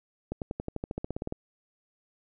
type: accelerating click train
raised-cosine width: 2 ms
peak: -19 dBFS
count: 15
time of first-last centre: 0.32-1.324 s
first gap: 98 ms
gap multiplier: 0.95
effects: none